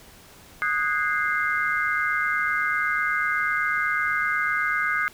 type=chord; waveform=sine; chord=Ab dominant seventh; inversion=second; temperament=equal with one note detuned; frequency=1244.5 / 1480 / 1628 / 2093 Hz; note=Eb6 / Gb6 / Ab6 / C7; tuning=0 / 0 / -35 / 0 cents; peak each=-27 dBFS; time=0.62-5.08 s; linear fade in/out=0 ms; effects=pink hiss -49 dBFS RMS until 5.13 s